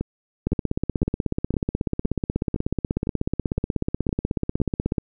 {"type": "two click trains", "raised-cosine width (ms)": 3, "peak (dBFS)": [-12, -9], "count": [10, 75], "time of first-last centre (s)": [[0.01, 4.602], [0.47, 4.982]], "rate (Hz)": [1.96, 16.4], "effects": []}